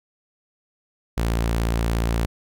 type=tone; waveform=sawtooth; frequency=57 Hz; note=A#1; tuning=38 cents flat; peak=-16 dBFS; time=1.17-2.26 s; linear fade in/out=10 ms; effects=none